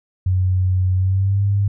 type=tone with pitch glide; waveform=sine; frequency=92.5 to 100.29 Hz; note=F#2 to G2; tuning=0 to +40 cents; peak=-14 dBFS; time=0.26-1.68 s; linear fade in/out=5 ms; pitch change=+140 cents; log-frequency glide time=0.95-1.43 s; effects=none